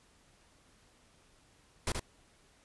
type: noise with echo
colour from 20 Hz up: pink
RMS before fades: -32 dBFS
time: 1.87-1.92 s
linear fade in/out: 2 ms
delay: 76 ms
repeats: 1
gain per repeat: -4 dB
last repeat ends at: 1.996 s
effects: pink hiss -65 dBFS RMS until 2.64 s + resampled to 24000 Hz